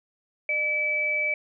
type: tone pair together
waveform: sine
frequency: 605 / 2302 Hz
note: D#5 / D7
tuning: -49 / -35 cents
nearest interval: octave + major seventh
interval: 2314 cents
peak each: -33 / -23 dBFS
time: 0.49-1.34 s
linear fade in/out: 2 ms
effects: none